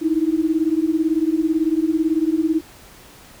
sine beating tone pair, 310 / 328 Hz, D#4 / E4, -6 / -9 cents, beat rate 18 Hz, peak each -19 dBFS, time 0.01-2.61 s, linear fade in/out 20 ms, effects pink hiss -45 dBFS RMS until 3.4 s

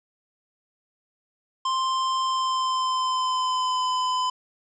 square tone with pitch glide, 1046.5 to 1012.6 Hz, C6 to B5, 0 to +43 cents, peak -23 dBFS, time 1.65-4.3 s, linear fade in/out 5 ms, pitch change -57 cents, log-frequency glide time 2.24-3.87 s, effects resampled to 16000 Hz + 9-bit

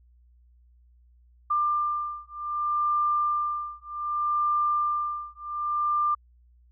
sine beating tone pair, 1192 / 1192.65 Hz, D6 / D6, +25 / +26 cents, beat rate 0.65 Hz, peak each -27 dBFS, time 1.5-6.15 s, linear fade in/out 10 ms, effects added 60 Hz sine -55 dBFS peak until 6.71 s

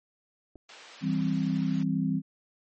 clicks, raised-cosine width 2 ms, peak -36 / -38 dBFS, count 2, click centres 0.556 / 0.559 s
white high-pass noise, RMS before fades -43 dBFS, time 0.69-1.83 s, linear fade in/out 2 ms, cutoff 420 Hz, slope 12 dB/octave
sine chord, C major, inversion first, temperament equal with one note detuned, 163.58 / 196 / 261.6 Hz, E3 / G3 / C4, -13 / 0 / 0 cents, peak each -29 dBFS, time 1.01-2.22 s, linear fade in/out 50 ms
effects low-pass 4000 Hz 12 dB/octave + MP3 32 kbps

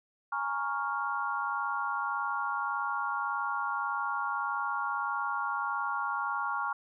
sine chord, Bb minor seventh, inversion third, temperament equal, 830.6 / 932.3 / 1108.7 / 1396.9 Hz, Ab5 / Bb5 / Db6 / F6, 0 / 0 / 0 / 0 cents, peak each -37 / -37 / -34 / -34 dBFS, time 0.32-6.73 s, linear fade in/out 5 ms, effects none

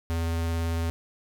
square tone with vibrato, 83 Hz, E2, 12 cents sharp, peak -26 dBFS, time 0.1-0.9 s, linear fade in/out 0 ms, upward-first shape triangle, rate 18 Hz, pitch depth 12 cents each way, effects none

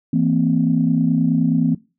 sine tone cluster, 164.9 / 229.6 / 259.1 Hz, E3 / A#3 / C4, +1 / -26 / -17 cents, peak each -18 dBFS, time 0.13-1.75 s, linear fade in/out 5 ms, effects noise-tail reverb RT60 0.3 s tail -21 dB re dry + tanh soft clip ceiling -4 dBFS

